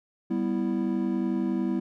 triangle chord, E minor, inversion first, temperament equal, 196 / 246.9 / 329.6 Hz, G3 / B3 / E4, 0 / 0 / 0 cents, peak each -27 dBFS, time 0.3-1.8 s, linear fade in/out 10 ms, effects none

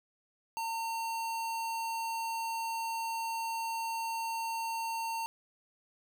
square tone, 910 Hz, A#5, 42 cents flat, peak -34 dBFS, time 0.57-5.26 s, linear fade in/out 0 ms, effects none

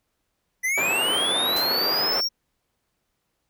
square linear sweep, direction up, 1967 to 5620 Hz, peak -22 dBFS, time 0.63-2.29 s, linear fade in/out 20 ms
pink band-pass noise, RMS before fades -29 dBFS, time 0.77-2.21 s, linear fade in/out 10 ms, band 400 to 1700 Hz, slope 12 dB/octave
white noise with exponential decay, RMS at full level -30 dBFS, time 1.56-1.82 s, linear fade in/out 5 ms, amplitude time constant 55 ms
effects pink hiss -75 dBFS RMS until 3.49 s

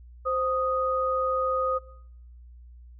sine tone pair together, 521.6 / 1244.5 Hz, C5 / D#6, -5 / 0 cents, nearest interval octave + minor third, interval 1505 cents, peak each -27 / -26 dBFS, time 0.25-1.79 s, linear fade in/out 20 ms, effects noise-tail reverb RT60 0.7 s tail -20 dB re dry + added 60 Hz sine -45 dBFS peak until 2.99 s

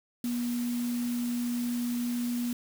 sine tone in noise, 241 Hz, B3, 42 cents flat, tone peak -28 dBFS, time 0.24-2.53 s, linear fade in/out 2 ms, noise white, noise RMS -43 dBFS, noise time 0.24-2.53 s, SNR +12 dB, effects none

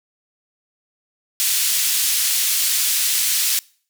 white band-pass noise, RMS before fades -19 dBFS, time 1.4-3.59 s, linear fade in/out 0 ms, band 2700 to 15000 Hz, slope 12 dB/octave, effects noise-tail reverb RT60 0.5 s tail -25 dB re dry

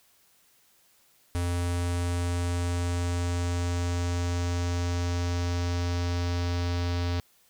square tone with low-pass filter sweep, 87.4 Hz, F2, 2 cents sharp, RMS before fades -28 dBFS, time 1.35-7.2 s, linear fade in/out 0 ms, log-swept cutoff 10000 to 4700 Hz, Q 2.1, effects white hiss -63 dBFS RMS until 7.49 s

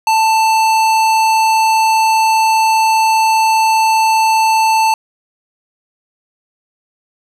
sine tone with hard clipping, 885 Hz, A5, 10 cents sharp, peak -11 dBFS, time 0.07-4.94 s, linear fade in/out 2 ms, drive 17 dB, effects none

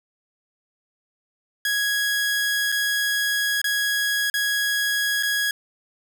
sawtooth tone with dropouts, 1661.2 Hz, G#6, in tune, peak -17 dBFS, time 1.65-5.51 s, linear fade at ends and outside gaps 2 ms, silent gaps 2.719-2.723 / 3.616-3.642 / 4.3-4.34 / 5.227-5.232 s, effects none

